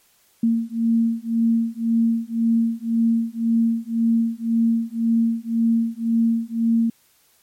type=beating tone pair; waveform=sine; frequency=228.2 / 230.1 Hz; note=A#3 / A#3; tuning=-37 / -22 cents; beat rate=1.9 Hz; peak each=-20 dBFS; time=0.43-6.9 s; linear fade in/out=5 ms; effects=white hiss -59 dBFS RMS until 7.42 s + MP3 64 kbps